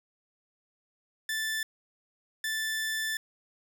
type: tone pair in turn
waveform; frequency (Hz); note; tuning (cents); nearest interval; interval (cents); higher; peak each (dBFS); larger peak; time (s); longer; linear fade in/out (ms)
sawtooth; 1760 / 1760; A6 / A6; 0 / 0; unison; 0; neither; -26; neither; 1.29-1.63 / 2.44-3.17; second; 2
effects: none